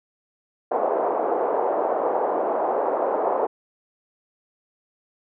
pink band-pass noise, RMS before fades -23 dBFS, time 0.71-3.47 s, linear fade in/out 10 ms, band 440 to 860 Hz, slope 24 dB/octave, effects none

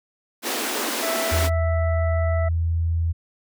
pink high-pass noise, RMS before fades -26 dBFS, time 0.42-1.5 s, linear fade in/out 50 ms, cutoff 220 Hz, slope 96 dB/octave
harmonic tone, 659 Hz, E5, 1 cent flat, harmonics 1 / 2 / 3, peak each -25 / -34 / -35 dBFS, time 1.02-2.49 s, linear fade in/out 10 ms
sine tone with pitch glide, 82.41 to 83.03 Hz, E2 to E2, 0 to +13 cents, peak -19 dBFS, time 1.31-3.13 s, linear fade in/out 20 ms, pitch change +13 cents, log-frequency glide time 2.1-2.74 s
effects none

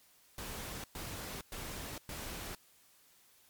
pink noise bursts, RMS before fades -43 dBFS, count 4, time 0.38-2.55 s, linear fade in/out 2 ms, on 460 ms, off 110 ms, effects white hiss -65 dBFS RMS until 3.49 s + MP3 96 kbps

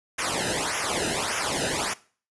pink noise with flanger, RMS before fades -27 dBFS, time 0.18-1.94 s, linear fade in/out 10 ms, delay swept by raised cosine 0.23 to 0.91 ms, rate 1.7 Hz, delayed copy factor -1, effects noise-tail reverb RT60 0.4 s tail -19 dB re dry + resampled to 24000 Hz

